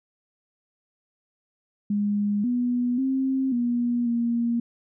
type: tone with pitch steps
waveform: sine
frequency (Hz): 205.4 / 244.8 / 265.3 / 240.4 / 235.1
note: G#3 / B3 / C4 / B3 / A#3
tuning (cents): -19 / -15 / +24 / -46 / +15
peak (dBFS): -21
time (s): 1.9-4.6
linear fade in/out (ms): 5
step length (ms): 540
effects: none